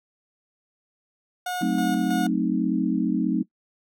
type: tone with tremolo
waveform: 30% pulse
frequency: 724 Hz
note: F#5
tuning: 38 cents flat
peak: -24 dBFS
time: 1.46-2.27 s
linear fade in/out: 5 ms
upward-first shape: square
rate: 3.1 Hz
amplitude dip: 45%
type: chord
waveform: sine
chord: F# diminished seventh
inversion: none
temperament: equal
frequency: 185 / 220 / 261.6 / 311.1 Hz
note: F#3 / A3 / C4 / Eb4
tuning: 0 / 0 / 0 / 0 cents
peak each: -26 dBFS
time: 1.61-3.43 s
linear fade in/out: 10 ms
effects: noise-tail reverb RT60 0.1 s tail -20 dB re dry